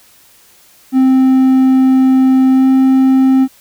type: tone with pitch glide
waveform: triangle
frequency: 261.7 to 263.7 Hz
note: C4 to C4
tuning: 0 to +14 cents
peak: -4 dBFS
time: 0.92-3.48 s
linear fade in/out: 50 ms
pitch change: +14 cents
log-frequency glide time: 2.51-2.68 s
effects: white hiss -46 dBFS RMS until 3.6 s